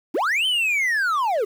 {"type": "linear two-way sweep", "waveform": "triangle", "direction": "up then down", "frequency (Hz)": [220, 3127, 381.3], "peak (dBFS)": -17, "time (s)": [0.14, 1.45], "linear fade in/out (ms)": 10, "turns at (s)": 0.46, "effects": ["8-bit"]}